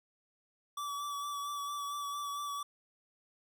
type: tone with vibrato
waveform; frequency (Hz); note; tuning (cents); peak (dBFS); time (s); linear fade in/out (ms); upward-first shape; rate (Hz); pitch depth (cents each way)
square; 1151; D6; -35; -37; 0.77-2.63; 5; sine; 4.4; 23
effects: none